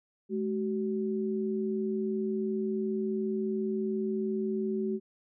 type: tone pair together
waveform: sine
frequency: 213 / 378.6 Hz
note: G#3 / F#4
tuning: +44 / +40 cents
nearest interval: minor seventh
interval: 996 cents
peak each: -31 / -31 dBFS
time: 0.29-5 s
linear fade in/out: 50 ms
effects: none

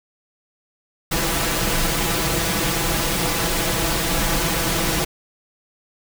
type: noise with comb filter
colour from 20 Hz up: pink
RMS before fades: -21 dBFS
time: 1.11-5.05 s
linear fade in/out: 10 ms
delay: 6 ms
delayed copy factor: +0.75
effects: none

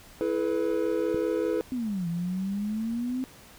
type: chord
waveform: triangle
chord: E suspended fourth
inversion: none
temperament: equal with one note detuned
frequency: 329.6 / 428.7 / 493.9 Hz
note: E4 / A4 / B4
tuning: 0 / -45 / 0 cents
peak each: -27 dBFS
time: 0.21-1.61 s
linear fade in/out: 0 ms
type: click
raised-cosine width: 3 ms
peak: -22 dBFS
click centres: 1.145 s
type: exponential two-way sweep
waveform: sine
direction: down then up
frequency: 261.6 to 166.9 to 261.6 Hz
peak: -27 dBFS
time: 1.72-3.24 s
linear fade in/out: 0 ms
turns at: 2.08 s
effects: pink hiss -51 dBFS RMS until 3.58 s

